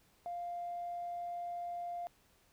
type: tone with tanh clipping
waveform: triangle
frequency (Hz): 698.5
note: F5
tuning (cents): 0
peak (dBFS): -38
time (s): 0.26-2.07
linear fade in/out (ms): 0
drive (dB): 4
effects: pink hiss -69 dBFS RMS until 2.52 s